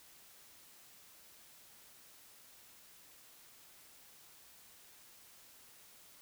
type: silence
effects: white hiss -60 dBFS RMS until 6.21 s